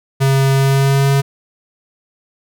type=tone with pitch glide; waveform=square; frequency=135.6 to 138.29 Hz; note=C#3 to C#3; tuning=-38 to -4 cents; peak=-11 dBFS; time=0.2-1.22 s; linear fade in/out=20 ms; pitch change=+34 cents; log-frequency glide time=0.53-1.11 s; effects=none